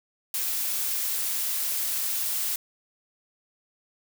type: noise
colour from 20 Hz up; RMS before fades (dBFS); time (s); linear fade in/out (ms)
blue; -28; 0.34-2.56; 2
effects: none